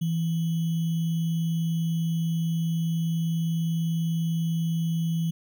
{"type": "tone with sample-and-hold", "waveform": "sine", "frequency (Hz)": 164.81, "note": "E3", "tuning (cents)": 0, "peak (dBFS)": -23, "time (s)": [0.01, 5.31], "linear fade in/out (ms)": 10, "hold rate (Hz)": 3150, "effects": []}